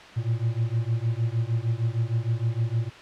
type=beating tone pair; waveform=triangle; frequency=112 / 118.5 Hz; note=A2 / A#2; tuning=+31 / +29 cents; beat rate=6.5 Hz; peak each=-24 dBFS; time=0.16-2.9 s; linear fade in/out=20 ms; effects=white hiss -44 dBFS RMS until 3.01 s + low-pass 3000 Hz 12 dB/octave